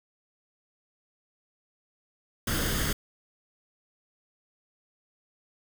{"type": "noise with comb filter", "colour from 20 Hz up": "pink", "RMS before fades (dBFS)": -28, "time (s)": [2.47, 2.93], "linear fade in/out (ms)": 5, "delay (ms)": 0.61, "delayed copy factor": 0.6, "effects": []}